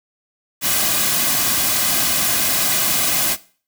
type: noise with comb filter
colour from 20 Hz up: white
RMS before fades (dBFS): -18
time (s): 0.61-3.37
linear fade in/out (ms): 50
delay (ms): 2.2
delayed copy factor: -0.55
effects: noise-tail reverb RT60 0.4 s tail -18 dB re dry